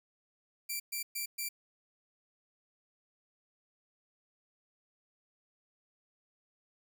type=tone bursts; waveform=5% pulse; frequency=2349 Hz; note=D7; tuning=in tune; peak=-25 dBFS; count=4; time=0.69-1.49 s; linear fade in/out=10 ms; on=110 ms; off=120 ms; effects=none